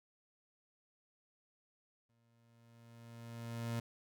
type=tone with exponential growth; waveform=30% pulse; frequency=116.54 Hz; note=A#2; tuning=in tune; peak=-33 dBFS; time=2.09-3.8 s; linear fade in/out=5 ms; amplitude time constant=370 ms; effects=none